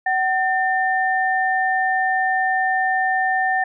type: tone pair together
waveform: sine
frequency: 754.9 / 1800 Hz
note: F#5 / A6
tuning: +35 / +39 cents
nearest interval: octave + minor third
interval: 1504 cents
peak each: -19 / -20 dBFS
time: 0.06-3.64 s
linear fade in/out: 5 ms
effects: none